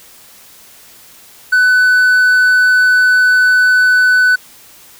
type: tone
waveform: triangle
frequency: 1499 Hz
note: F#6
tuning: 22 cents sharp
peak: -5 dBFS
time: 1.52-4.36 s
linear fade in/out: 10 ms
effects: white hiss -41 dBFS RMS until 4.99 s